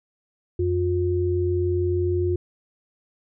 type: tone pair together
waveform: sine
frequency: 89.31 / 356.6 Hz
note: F2 / F4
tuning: +39 / +36 cents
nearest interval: 2 octaves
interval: 2397 cents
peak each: -23 / -22 dBFS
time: 0.59-2.36 s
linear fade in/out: 5 ms
effects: none